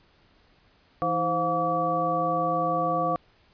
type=tone cluster; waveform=sine; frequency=165.3 / 319.4 / 519 / 710 / 1147 Hz; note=E3 / D#4 / C5 / F5 / D6; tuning=+5 / +45 / -14 / +28 / -41 cents; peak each=-33 / -33 / -29 / -27 / -27 dBFS; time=1.02-3.16 s; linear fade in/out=0 ms; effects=pink hiss -61 dBFS RMS until 3.53 s + resampled to 11025 Hz